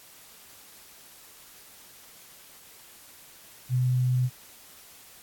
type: tone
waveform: sine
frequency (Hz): 126.4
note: B2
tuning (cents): +41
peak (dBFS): -21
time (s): 3.69-4.3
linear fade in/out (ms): 50
effects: white hiss -51 dBFS RMS until 5.22 s + AAC 64 kbps